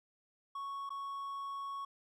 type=tone with dropouts; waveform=triangle; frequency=1108.7 Hz; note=C#6; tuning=in tune; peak=-37 dBFS; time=0.55-1.85 s; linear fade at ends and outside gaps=5 ms; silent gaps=0.893-0.903 s; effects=none